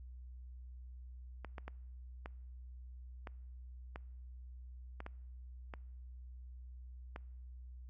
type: clicks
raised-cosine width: 0.5 ms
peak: -30 dBFS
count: 10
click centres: 1.447 / 1.582 / 1.68 / 2.259 / 3.272 / 3.959 / 5.004 / 5.064 / 5.738 / 7.161 s
effects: noise-tail reverb RT60 0.9 s tail -25 dB re dry + added 62 Hz sine -48 dBFS peak until 7.89 s